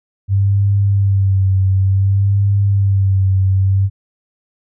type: tone with vibrato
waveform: sine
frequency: 97.8 Hz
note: G2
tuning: 4 cents flat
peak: -10 dBFS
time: 0.28-3.9 s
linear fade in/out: 50 ms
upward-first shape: sine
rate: 0.56 Hz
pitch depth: 43 cents each way
effects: none